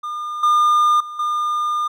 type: tone with level steps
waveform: triangle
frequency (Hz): 1209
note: D6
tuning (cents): +50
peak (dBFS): -22 / -10 / -27 / -16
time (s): 0.03-1.88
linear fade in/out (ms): 10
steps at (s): 0.43 / 1 / 1.19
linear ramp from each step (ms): 5
effects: none